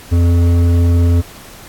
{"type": "tone with hard clipping", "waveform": "sine", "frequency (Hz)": 86, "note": "F2", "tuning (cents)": -26, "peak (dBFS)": -10, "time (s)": [0.11, 1.22], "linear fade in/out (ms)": 20, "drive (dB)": 10, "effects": ["pink hiss -37 dBFS RMS until 1.68 s", "AAC 64 kbps"]}